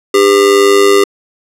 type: tone with amplitude modulation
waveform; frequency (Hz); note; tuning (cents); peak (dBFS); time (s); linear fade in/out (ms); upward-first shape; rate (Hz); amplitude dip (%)
square; 400; G4; +35; -3; 0.14-1.04; 5; sine; 101; 65
effects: low-pass 11000 Hz 12 dB/octave